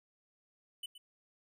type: tone with echo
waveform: square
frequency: 2991 Hz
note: F#7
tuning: 18 cents sharp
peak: -40 dBFS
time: 0.83-0.86 s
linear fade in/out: 5 ms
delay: 120 ms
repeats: 1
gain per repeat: -12 dB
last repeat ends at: 0.98 s
effects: none